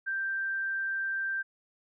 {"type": "tone", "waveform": "sine", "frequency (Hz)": 1572, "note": "G6", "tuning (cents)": 4, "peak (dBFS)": -29, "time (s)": [0.06, 1.43], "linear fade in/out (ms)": 20, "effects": []}